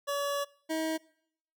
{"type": "tone pair in turn", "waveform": "25% pulse", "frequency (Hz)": [568, 318.8], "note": ["C#5", "D#4"], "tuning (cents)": [42, 42], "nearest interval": "minor seventh", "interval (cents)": 1000, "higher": "first", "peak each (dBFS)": -26, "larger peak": "neither", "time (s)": [[0.07, 0.45], [0.69, 0.98]], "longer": "first", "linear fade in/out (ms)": 20, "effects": ["noise-tail reverb RT60 0.7 s tail -23 dB re dry"]}